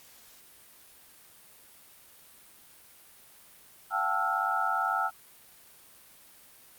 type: tone cluster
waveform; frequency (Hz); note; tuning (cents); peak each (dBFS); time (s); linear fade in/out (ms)
sine; 694 / 771 / 873 / 1320 / 1418; F5 / G5 / A5 / E6 / F6; -11 / -29 / -14 / +2 / +26; -37 / -32 / -34 / -29 / -33; 3.9-5.11; 50
effects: white hiss -55 dBFS RMS until 6.78 s + Opus 48 kbps